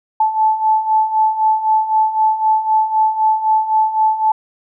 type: beating tone pair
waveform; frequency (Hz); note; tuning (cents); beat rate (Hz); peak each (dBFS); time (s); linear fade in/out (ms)
sine; 869 / 872.9; A5 / A5; -22 / -14; 3.9; -18 / -13; 0.2-4.32; 5
effects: none